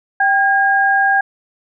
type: tone pair together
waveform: sine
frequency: 784 / 1626.1 Hz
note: G5 / G#6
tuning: 0 / -37 cents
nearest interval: octave + minor second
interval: 1263 cents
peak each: -14 / -13 dBFS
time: 0.2-1.21 s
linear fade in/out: 5 ms
effects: none